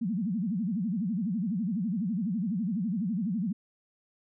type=tone with vibrato; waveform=sine; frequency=201.6 Hz; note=G3; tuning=49 cents sharp; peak=-27 dBFS; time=0.01-3.53 s; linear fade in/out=10 ms; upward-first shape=sine; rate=12 Hz; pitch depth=290 cents each way; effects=none